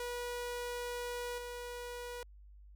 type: tone with level steps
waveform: sawtooth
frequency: 485.4 Hz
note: B4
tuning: 30 cents flat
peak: -34 / -38 dBFS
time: 0-2.23 s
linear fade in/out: 2 ms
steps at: 1.38 s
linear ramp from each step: 2 ms
effects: added 50 Hz sine -53 dBFS peak until 2.75 s